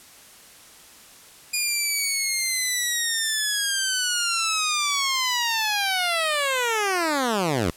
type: linear sweep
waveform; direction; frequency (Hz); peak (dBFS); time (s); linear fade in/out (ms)
10% pulse; down; 2446 to 73.42; -13; 1.53-7.71; 10
effects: white hiss -48 dBFS RMS until 7.76 s + low-pass 12000 Hz 12 dB/octave